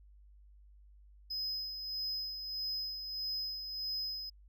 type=tone with tremolo; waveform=triangle; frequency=5060 Hz; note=D#8; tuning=28 cents sharp; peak=-33 dBFS; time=1.3-4.3 s; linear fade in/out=10 ms; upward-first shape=sine; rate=1.6 Hz; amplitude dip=50%; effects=added 50 Hz sine -56 dBFS peak until 4.48 s